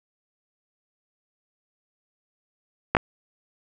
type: clicks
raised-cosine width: 0.5 ms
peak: -3 dBFS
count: 2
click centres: 2.95 / 2.968 s
effects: none